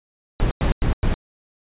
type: noise bursts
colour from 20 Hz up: brown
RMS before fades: -18 dBFS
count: 4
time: 0.4-1.14 s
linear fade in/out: 0 ms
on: 110 ms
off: 100 ms
effects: resampled to 8000 Hz